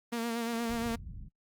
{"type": "tone with vibrato", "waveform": "sawtooth", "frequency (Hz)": 232.3, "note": "A#3", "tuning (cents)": -6, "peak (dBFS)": -27, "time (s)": [0.12, 0.96], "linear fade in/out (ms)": 10, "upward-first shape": "sine", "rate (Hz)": 8.5, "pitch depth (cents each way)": 36}
{"type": "low-pass noise", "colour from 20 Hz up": "pink", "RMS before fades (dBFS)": -44, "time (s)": [0.69, 1.29], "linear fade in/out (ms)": 10, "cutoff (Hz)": 160, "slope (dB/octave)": 24}
{"effects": ["noise-tail reverb RT60 0.1 s tail -26 dB re dry", "Opus 32 kbps"]}